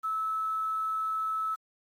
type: tone with quantisation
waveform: sine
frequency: 1303 Hz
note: E6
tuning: 20 cents flat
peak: -28 dBFS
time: 0.03-1.56 s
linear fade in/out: 20 ms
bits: 9
effects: AAC 48 kbps